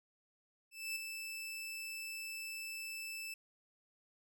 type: tone with ADSR envelope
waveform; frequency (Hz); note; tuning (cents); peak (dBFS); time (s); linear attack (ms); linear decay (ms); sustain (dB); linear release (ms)
sawtooth; 2637; E7; 0; -33; 0.71-3.34; 250; 6; -6; 4
effects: none